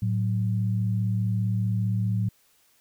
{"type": "tone pair together", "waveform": "sine", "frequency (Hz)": [110.3, 185.5], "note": ["A2", "F#3"], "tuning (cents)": [5, 5], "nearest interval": "major sixth", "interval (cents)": 900, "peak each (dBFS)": [-23, -29], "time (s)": [0.02, 2.29], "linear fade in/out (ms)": 5, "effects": ["white hiss -63 dBFS RMS until 2.8 s"]}